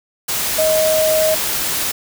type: tone in noise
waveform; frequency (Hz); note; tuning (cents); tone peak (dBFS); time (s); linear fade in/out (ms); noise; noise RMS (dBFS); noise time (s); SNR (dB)
sine; 628; D#5; +16; -13; 0.58-1.35; 10; white; -20; 0.28-1.92; +4
effects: none